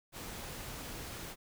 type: noise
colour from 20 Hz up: pink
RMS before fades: -44 dBFS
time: 0.12-1.36 s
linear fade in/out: 50 ms
effects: none